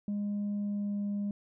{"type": "tone with pitch glide", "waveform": "sine", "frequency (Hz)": [204.9, 203.4], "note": ["G#3", "G#3"], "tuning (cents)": [-23, -36], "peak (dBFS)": -28, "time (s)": [0.08, 1.31], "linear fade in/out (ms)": 2, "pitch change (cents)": -13, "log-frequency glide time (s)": [0.54, 1.02], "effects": ["tanh soft clip ceiling -29 dBFS"]}